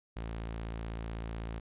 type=tone; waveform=sawtooth; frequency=56 Hz; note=A1; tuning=31 cents sharp; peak=-33 dBFS; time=0.16-1.6 s; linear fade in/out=10 ms; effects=resampled to 8000 Hz